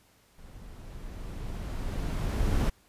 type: noise with level ramp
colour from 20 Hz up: brown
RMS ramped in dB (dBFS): -48 to -24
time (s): 0.38-2.7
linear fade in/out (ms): 10
effects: pink hiss -63 dBFS RMS until 2.88 s + resampled to 32000 Hz